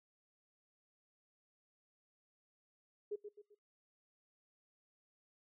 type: tone with echo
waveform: sine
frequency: 415.3 Hz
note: G#4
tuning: in tune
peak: -37 dBFS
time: 3.11-3.16 s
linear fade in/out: 10 ms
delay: 130 ms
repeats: 3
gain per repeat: -8 dB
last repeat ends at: 3.55 s
effects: noise-tail reverb RT60 0.3 s tail -26 dB re dry